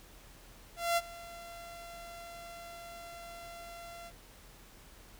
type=tone with ADSR envelope; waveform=sawtooth; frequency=684 Hz; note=F5; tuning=36 cents flat; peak=-22 dBFS; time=0.76-4.12 s; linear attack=210 ms; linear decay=37 ms; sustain=-20 dB; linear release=51 ms; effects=added 40 Hz sine -57 dBFS peak until 5.19 s + pink hiss -57 dBFS RMS until 5.19 s